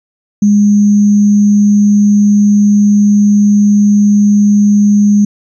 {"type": "tone with sample-and-hold", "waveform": "sine", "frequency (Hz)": 205.7, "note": "G#3", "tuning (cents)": -16, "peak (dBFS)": -4, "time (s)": [0.42, 5.25], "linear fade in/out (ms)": 5, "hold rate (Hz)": 6300, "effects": ["resampled to 24000 Hz"]}